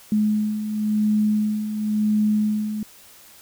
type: beating tone pair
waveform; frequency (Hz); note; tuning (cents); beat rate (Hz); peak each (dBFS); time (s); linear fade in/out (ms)
sine; 211.5 / 212.45; G#3 / G#3; +32 / +40; 0.95; -26 / -19; 0.12-2.83; 2
effects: white hiss -48 dBFS RMS until 3.41 s